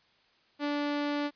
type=tone; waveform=sawtooth; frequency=291 Hz; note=D4; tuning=16 cents flat; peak=-25 dBFS; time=0.59-1.31 s; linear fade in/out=50 ms; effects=white hiss -66 dBFS RMS until 1.35 s + resampled to 11025 Hz